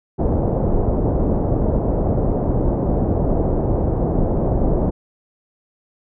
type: low-pass noise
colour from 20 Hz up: pink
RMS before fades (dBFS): -18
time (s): 0.18-4.91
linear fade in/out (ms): 20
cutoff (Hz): 680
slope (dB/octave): 24
effects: none